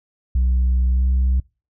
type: tone with pitch glide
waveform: sine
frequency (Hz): 62.7 to 64.02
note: B1 to C2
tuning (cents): +27 to -37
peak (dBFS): -12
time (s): 0.35-1.4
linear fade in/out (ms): 5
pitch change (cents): +36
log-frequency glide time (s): 0.91-1.05
effects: noise-tail reverb RT60 0.3 s tail -25 dB re dry + tanh soft clip ceiling -13 dBFS